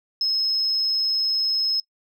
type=tone; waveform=sine; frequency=5170 Hz; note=E8; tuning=34 cents flat; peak=-18 dBFS; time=0.21-1.8 s; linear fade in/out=2 ms; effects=noise-tail reverb RT60 0.1 s tail -25 dB re dry + tanh soft clip ceiling -15 dBFS